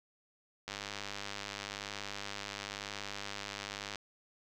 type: click train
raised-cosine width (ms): 0.2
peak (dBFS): -22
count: 332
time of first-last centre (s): 0.68-3.957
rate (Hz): 101
effects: none